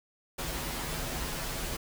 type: noise with comb filter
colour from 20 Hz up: pink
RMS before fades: -35 dBFS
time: 0.38-1.77 s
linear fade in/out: 10 ms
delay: 10 ms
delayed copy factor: -0.95
effects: none